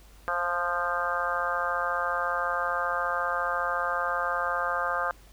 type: harmonic tone with a mistuned harmonic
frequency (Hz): 174.61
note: F3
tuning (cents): 0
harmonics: 3 / 4 / 5 / 6 / 7 / 8 / 9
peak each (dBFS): -34 / -34 / -36 / -35 / -30 / -36 / -32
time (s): 0.28-5.11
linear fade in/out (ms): 0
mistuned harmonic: 3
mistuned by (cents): +15
effects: added 50 Hz sine -51 dBFS peak until 5.32 s + pink hiss -57 dBFS RMS until 5.32 s